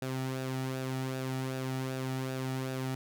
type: tone with flanger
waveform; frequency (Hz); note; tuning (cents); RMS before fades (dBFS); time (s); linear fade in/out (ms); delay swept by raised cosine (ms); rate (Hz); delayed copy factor
sawtooth; 130.9; C3; +1; -35; 0.02-2.95; 2; 0.94 to 1.94; 2.6; -0.5
effects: none